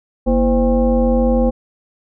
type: tone with frequency modulation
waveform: sine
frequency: 235.4 Hz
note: A#3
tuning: 17 cents sharp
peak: -11 dBFS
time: 0.26-1.51 s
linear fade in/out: 20 ms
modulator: 282 Hz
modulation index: 1.3
effects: none